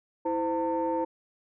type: tone cluster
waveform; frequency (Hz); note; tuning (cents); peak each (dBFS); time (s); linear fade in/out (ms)
sine; 327.7 / 515 / 904; E4 / C5 / A5; -10 / -28 / +47; -29; 0.25-1.05; 10
effects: tanh soft clip ceiling -19 dBFS